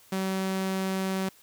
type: tone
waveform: sawtooth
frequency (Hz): 190.4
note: F#3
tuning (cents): +50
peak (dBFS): -23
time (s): 0.12-1.29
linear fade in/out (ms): 5
effects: white hiss -57 dBFS RMS until 1.42 s